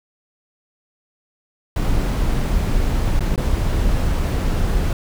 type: noise with dropouts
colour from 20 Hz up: brown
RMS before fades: -18 dBFS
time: 1.76-4.93 s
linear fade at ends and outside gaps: 2 ms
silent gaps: 3.194-3.206 / 3.36-3.377 s
effects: none